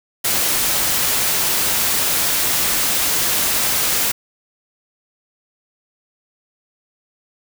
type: noise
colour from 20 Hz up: white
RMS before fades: -18 dBFS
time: 0.24-4.12 s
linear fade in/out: 10 ms
effects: none